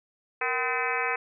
harmonic tone with a mistuned harmonic, 255.1 Hz, C4, 44 cents flat, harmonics 2 / 3 / 4 / 5 / 6 / 7 / 8 / 9 / 10, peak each -34 / -34 / -34 / -34 / -34 / -34 / -34 / -34 / -34 dBFS, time 0.41-1.16 s, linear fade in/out 5 ms, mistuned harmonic 2, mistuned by -140 cents, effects none

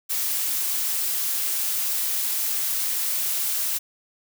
blue noise, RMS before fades -25 dBFS, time 0.09-3.79 s, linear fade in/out 20 ms, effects none

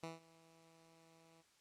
10% pulse tone with ADSR envelope, 163.9 Hz, E3, 10 cents flat, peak -35 dBFS, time 0.03-1.43 s, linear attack 4 ms, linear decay 160 ms, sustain -22 dB, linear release 27 ms, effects white hiss -72 dBFS RMS until 1.6 s + low-pass 8000 Hz 12 dB/octave

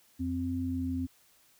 sine tone pair together, 87.31 / 260.4 Hz, F2 / C4, 0 / -8 cents, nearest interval octave + perfect fifth, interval 1892 cents, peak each -35 / -31 dBFS, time 0.19-1.07 s, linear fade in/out 20 ms, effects white hiss -64 dBFS RMS until 1.59 s

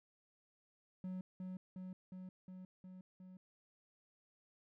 triangle tone with echo, 185 Hz, F#3, in tune, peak -39 dBFS, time 1.04-1.21 s, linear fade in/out 2 ms, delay 360 ms, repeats 6, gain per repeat -2 dB, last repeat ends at 3.37 s, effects none

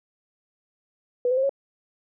sine tone with pitch steps, 491.7 / 510.8 / 530.7 / 551.3 Hz, B4 / C5 / C5 / C#5, -8 / -42 / +24 / -10 cents, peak -19 dBFS, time 1.25-1.494 s, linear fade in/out 2 ms, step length 61 ms, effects none

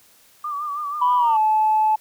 sine tone with vibrato, 1174.7 Hz, D6, in tune, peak -24 dBFS, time 0.44-1.37 s, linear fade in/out 5 ms, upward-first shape sine, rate 6.2 Hz, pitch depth 62 cents each way
sine tone with pitch glide, 987.8 to 864.9 Hz, B5 to A5, 0 to -30 cents, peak -14 dBFS, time 1.01-1.96 s, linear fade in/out 10 ms, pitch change -230 cents, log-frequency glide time 1.18-1.38 s
effects tanh soft clip ceiling -9 dBFS + white hiss -54 dBFS RMS until 2 s

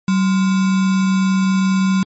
sine tone with sample-and-hold, 190 Hz, F#3, 46 cents sharp, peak -12 dBFS, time 0.08-2.03 s, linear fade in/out 2 ms, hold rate 1225 Hz, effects MP3 32 kbps

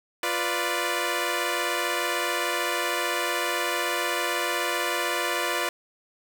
10% pulse chord, B diminished, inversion second, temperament equal, 349.2 / 493.9 / 587.3 Hz, F4 / B4 / D5, 0 / 0 / 0 cents, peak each -21 dBFS, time 0.23-5.69 s, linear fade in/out 2 ms, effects none

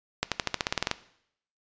accelerating click train, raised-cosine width 0.2 ms, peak -7 dBFS, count 12, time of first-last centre 0.23-0.913 s, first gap 87 ms, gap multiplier 0.93, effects noise-tail reverb RT60 0.7 s tail -17 dB re dry + resampled to 16000 Hz

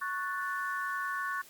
sine chord, F# minor, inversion second, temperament equal, 1108.7 / 1480 / 1760 Hz, C#6 / F#6 / A6, 0 / 0 / 0 cents, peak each -35 / -36 / -38 dBFS, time 0.01-1.42 s, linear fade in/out 10 ms, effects white hiss -55 dBFS RMS until 1.49 s + Opus 32 kbps

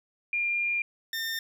sine / 20% pulse tone pair in turn, 2401 / 1811.2 Hz, D7 / A6, +38 / +50 cents, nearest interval perfect fourth, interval 488 cents, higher first, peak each -25 dBFS, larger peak neither, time 0.33-0.82 / 1.13-1.39 s, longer first, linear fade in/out 2 ms, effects none

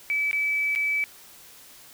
sine tone with dropouts, 2300 Hz, D7, 37 cents flat, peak -22 dBFS, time 0.1-1.04 s, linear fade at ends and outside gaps 0 ms, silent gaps 0.312-0.33 / 0.751-0.759 s, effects white hiss -49 dBFS RMS until 1.93 s

